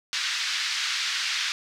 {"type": "band-pass noise", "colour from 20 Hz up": "white", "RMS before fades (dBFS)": -28, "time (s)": [0.13, 1.52], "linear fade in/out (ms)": 0, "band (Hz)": [1400, 5200], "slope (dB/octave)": 24, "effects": []}